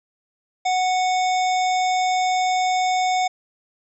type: harmonic tone with a mistuned harmonic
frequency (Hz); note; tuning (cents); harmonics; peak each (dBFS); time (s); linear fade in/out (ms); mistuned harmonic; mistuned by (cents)
739; F#5; -2; 1 / 3 / 5 / 7 / 9 / 10; -18 / -28 / -32 / -35 / -37 / -38; 0.65-3.28; 10; 5; -40
effects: none